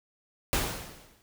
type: noise with exponential decay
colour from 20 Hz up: pink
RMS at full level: -25 dBFS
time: 0.53-1.22 s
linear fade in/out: 0 ms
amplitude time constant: 150 ms
effects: none

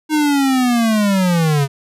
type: linear sweep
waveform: square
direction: down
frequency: 311.1 to 134.8 Hz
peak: -13 dBFS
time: 0.09-1.68 s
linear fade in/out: 50 ms
effects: resampled to 32000 Hz

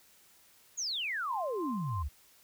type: exponential sweep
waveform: sine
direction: down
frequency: 6970 to 63.7 Hz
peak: -32 dBFS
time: 0.77-2.09 s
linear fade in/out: 20 ms
type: tone with tremolo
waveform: sine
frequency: 1046.5 Hz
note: C6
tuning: in tune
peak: -36 dBFS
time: 1.3-2.03 s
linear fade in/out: 10 ms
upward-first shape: sine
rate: 3.3 Hz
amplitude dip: 50%
effects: white hiss -62 dBFS RMS until 2.43 s

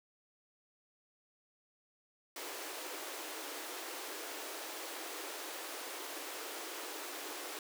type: high-pass noise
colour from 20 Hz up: pink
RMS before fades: -44 dBFS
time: 2.36-7.59 s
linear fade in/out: 2 ms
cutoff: 290 Hz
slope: 96 dB/octave
effects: none

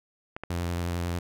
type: clicks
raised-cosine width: 0.5 ms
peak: -20 dBFS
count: 2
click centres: 0.365 / 0.436 s
type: tone with vibrato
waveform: sawtooth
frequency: 86.7 Hz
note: F2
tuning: 12 cents flat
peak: -24 dBFS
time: 0.5-1.19 s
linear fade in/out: 5 ms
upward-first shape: sine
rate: 11 Hz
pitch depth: 21 cents each way
effects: none

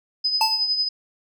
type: tone with tremolo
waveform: sine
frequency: 5020 Hz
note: D#8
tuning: 15 cents sharp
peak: -17 dBFS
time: 0.24-0.89 s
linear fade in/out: 10 ms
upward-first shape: triangle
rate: 11 Hz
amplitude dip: 60%
type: tone with exponential decay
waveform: square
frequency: 880 Hz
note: A5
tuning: in tune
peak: -16 dBFS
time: 0.41-0.68 s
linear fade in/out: 2 ms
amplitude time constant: 57 ms
effects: none

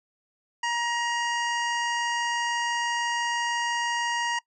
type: harmonic tone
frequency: 946 Hz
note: A#5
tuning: 25 cents sharp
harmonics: 1 / 2 / 3 / 5 / 6 / 7 / 8 / 9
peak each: -27 / -30 / -34 / -42 / -43 / -41 / -48 / -49 dBFS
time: 0.63-4.39 s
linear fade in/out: 5 ms
effects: noise-tail reverb RT60 0.1 s tail -22 dB re dry

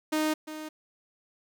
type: tone with echo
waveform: sawtooth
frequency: 309.3 Hz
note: D#4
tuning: 10 cents flat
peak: -21 dBFS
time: 0.12-0.34 s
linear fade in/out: 10 ms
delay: 350 ms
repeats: 1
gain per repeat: -12 dB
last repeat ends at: 0.69 s
effects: 10-bit

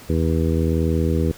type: harmonic tone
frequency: 81.1 Hz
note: E2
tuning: 28 cents flat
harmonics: 1 / 2 / 3 / 4 / 5 / 6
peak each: -20 / -23 / -25 / -26 / -27 / -28 dBFS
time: 0.09-1.32 s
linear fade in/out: 10 ms
effects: pink hiss -43 dBFS RMS until 1.37 s

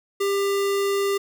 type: tone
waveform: square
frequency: 397.8 Hz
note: G4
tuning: 25 cents sharp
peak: -21 dBFS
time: 0.2-1.18 s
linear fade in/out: 10 ms
effects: none

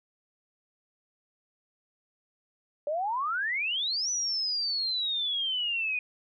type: exponential two-way sweep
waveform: sine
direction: up then down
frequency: 569 to 5990 to 2458 Hz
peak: -27 dBFS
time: 2.87-5.99 s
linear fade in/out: 2 ms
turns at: 4.1 s
effects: none

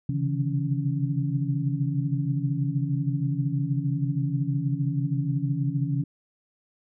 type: tone cluster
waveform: sine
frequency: 130.8 / 137.1 / 149.8 / 165.5 / 280.2 Hz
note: C3 / C#3 / D3 / E3 / C#4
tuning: 0 / -19 / +35 / +7 / +19 cents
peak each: -35 / -26 / -30 / -31 / -32 dBFS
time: 0.09-6.04 s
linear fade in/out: 5 ms
effects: none

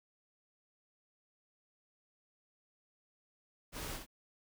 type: noise with echo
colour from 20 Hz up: pink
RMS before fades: -43 dBFS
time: 3.72-4 s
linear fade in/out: 50 ms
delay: 65 ms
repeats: 1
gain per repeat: -5 dB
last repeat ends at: 4.065 s
effects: none

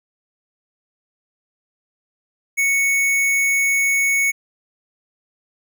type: tone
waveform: square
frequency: 2217 Hz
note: C#7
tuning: in tune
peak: -16 dBFS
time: 2.57-4.32 s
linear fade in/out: 20 ms
effects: none

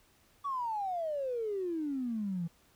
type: exponential sweep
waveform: triangle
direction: down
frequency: 1154 to 163.5 Hz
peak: -28 dBFS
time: 0.44-2.48 s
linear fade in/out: 20 ms
effects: tanh soft clip ceiling -30 dBFS + pink hiss -66 dBFS RMS until 2.75 s

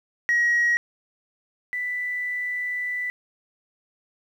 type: tone pair in turn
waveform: sine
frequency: 1900 / 1981.8 Hz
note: A#6 / B6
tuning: +33 / +5 cents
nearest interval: minor second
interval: 72 cents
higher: second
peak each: -16 / -25 dBFS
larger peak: first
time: 0.29-0.77 / 1.73-3.1 s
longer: second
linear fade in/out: 0 ms
effects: tanh soft clip ceiling -15 dBFS + 9-bit

